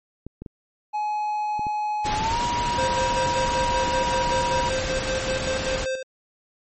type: clicks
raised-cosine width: 3 ms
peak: -22 dBFS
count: 11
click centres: 0.266 / 0.42 / 0.462 / 1.594 / 1.668 / 2.53 / 2.768 / 2.84 / 3.697 / 3.879 / 4.011 s
type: tone with pitch glide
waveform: triangle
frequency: 844 to 958.4 Hz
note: G#5 to A#5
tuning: +28 to +48 cents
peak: -21 dBFS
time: 0.93-4.7 s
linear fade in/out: 20 ms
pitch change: +220 cents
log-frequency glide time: 2.15-2.4 s
type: noise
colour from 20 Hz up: pink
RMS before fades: -28 dBFS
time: 2.04-5.86 s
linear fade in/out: 20 ms
type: tone with tremolo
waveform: square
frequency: 523.3 Hz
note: C5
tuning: in tune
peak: -24 dBFS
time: 2.78-6.03 s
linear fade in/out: 5 ms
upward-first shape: square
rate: 5.2 Hz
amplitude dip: 55%
effects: MP3 32 kbps